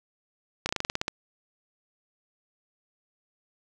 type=slowing click train; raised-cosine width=0.2 ms; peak=-10 dBFS; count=10; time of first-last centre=0.66-1.081 s; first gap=31 ms; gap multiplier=1.1; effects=none